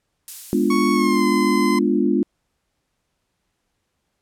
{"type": "noise with exponential decay", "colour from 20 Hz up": "violet", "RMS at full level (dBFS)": -28, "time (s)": [0.28, 2.03], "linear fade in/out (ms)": 0, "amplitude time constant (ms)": 380}
{"type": "chord", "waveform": "sine", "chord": "G# diminished seventh", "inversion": "none", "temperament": "equal", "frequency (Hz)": [207.7, 246.9, 293.7, 349.2], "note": ["G#3", "B3", "D4", "F4"], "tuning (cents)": [0, 0, 0, 0], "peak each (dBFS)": -21, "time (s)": [0.53, 2.23], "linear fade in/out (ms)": 0}
{"type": "tone with pitch glide", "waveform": "30% pulse", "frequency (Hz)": [1108.7, 1028.5], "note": ["C#6", "C6"], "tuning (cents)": [0, -30], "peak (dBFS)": -19, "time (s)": [0.7, 1.79], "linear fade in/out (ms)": 5, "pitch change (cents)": -130, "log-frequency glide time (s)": [0.93, 1.26]}
{"effects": ["pink hiss -73 dBFS RMS until 4.21 s", "low-pass 11000 Hz 12 dB/octave"]}